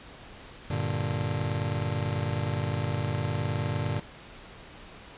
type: chord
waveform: 40% pulse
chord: G minor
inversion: none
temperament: just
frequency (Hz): 98 / 117.6 / 147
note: G2 / Bb2 / D3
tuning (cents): 0 / +16 / +2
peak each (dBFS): -31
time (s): 0.7-4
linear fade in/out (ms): 5
effects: pink hiss -47 dBFS RMS until 5.17 s + resampled to 8000 Hz